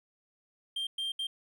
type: tone bursts at uneven times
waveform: triangle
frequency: 3176 Hz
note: G7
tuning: 22 cents sharp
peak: -30 dBFS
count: 3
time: 0.76-0.87 / 0.98-1.12 / 1.19-1.27 s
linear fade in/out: 5 ms
effects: none